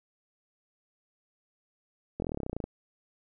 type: slowing click train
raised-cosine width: 2 ms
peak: -20 dBFS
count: 16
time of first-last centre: 2.2-2.641 s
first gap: 22 ms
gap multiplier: 1.04
effects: none